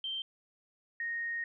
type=tone pair in turn; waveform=sine; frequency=3136 / 1860.8 Hz; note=G7 / A#6; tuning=0 / -4 cents; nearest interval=major sixth; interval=904 cents; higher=first; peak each=-34 / -33 dBFS; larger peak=second; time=0.04-0.22 / 1-1.44 s; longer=second; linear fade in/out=2 ms; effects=none